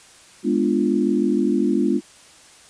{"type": "chord", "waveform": "sine", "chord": "G# diminished seventh", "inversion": "none", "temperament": "equal with one note detuned", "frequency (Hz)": [207.7, 246.9, 293.7, 346.6], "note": ["G#3", "B3", "D4", "F4"], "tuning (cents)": [0, 0, 0, -13], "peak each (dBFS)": -22, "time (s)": [0.43, 2.01], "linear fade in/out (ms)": 50, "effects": ["white hiss -48 dBFS RMS until 2.69 s", "resampled to 22050 Hz"]}